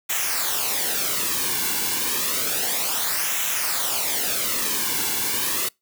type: noise with flanger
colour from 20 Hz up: white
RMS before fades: -24 dBFS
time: 0.09-5.69 s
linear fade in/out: 10 ms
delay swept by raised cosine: 0.21 to 1.61 ms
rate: 0.3 Hz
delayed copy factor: -0.65
effects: noise-tail reverb RT60 0.2 s tail -26 dB re dry